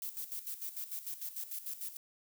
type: noise with tremolo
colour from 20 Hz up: violet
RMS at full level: -40 dBFS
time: 0.02-1.97 s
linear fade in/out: 2 ms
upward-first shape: square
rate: 6.7 Hz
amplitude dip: 70%
effects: none